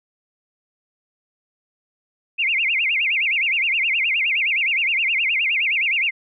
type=tone with vibrato; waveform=sine; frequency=2414 Hz; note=D7; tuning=47 cents sharp; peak=-17 dBFS; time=2.38-6.11 s; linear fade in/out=20 ms; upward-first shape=sine; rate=9.6 Hz; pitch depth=270 cents each way; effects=none